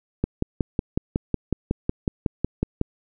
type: click train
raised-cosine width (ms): 3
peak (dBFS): -8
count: 15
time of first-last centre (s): 0.24-2.814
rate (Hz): 5.44
effects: none